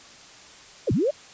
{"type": "linear two-way sweep", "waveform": "sine", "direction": "down then up", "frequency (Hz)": [624, 87.31, 624], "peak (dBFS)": -19, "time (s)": [0.87, 1.11], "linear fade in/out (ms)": 10, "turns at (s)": 0.92, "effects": ["white hiss -47 dBFS RMS until 1.33 s", "resampled to 16000 Hz"]}